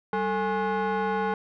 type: tone with frequency modulation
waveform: sine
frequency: 192.9 Hz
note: G3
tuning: 28 cents flat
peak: -21 dBFS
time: 0.13-1.34 s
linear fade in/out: 2 ms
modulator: 636 Hz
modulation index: 1.7
effects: tanh soft clip ceiling -23 dBFS